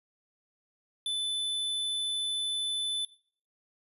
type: tone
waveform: square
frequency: 3507 Hz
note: A7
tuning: 6 cents flat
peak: -30 dBFS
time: 1.06-3.05 s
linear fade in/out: 2 ms
effects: noise-tail reverb RT60 0.5 s tail -19 dB re dry + resampled to 32000 Hz